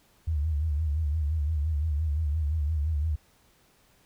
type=tone with vibrato; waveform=sine; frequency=76.3 Hz; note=D#2; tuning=33 cents flat; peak=-24 dBFS; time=0.27-3.16 s; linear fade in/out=10 ms; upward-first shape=sine; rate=5.8 Hz; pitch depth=110 cents each way; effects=pink hiss -63 dBFS RMS until 4.05 s